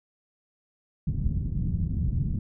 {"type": "low-pass noise", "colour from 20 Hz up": "white", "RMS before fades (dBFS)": -27, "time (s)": [1.07, 2.39], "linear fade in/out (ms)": 5, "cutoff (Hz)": 160, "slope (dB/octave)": 24, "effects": []}